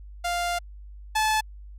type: tone pair in turn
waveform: sawtooth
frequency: 698.5 / 866.2 Hz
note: F5 / A5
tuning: 0 / -27 cents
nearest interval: major third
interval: 373 cents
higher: second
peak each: -21 / -17 dBFS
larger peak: second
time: 0.24-0.59 / 1.15-1.41 s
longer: first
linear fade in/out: 10 ms
effects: added 50 Hz sine -40 dBFS peak until 1.78 s + low-pass 12000 Hz 12 dB/octave